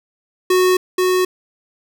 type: tone with echo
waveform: square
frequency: 367.8 Hz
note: F#4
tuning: 10 cents flat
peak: -12 dBFS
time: 0.5-0.77 s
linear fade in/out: 5 ms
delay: 480 ms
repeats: 1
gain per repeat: -2 dB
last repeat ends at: 1.25 s
effects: none